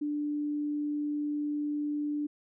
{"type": "tone", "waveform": "sine", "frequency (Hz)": 295, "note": "D4", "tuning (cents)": 8, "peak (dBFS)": -29, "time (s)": [0.01, 2.27], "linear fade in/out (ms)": 10, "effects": []}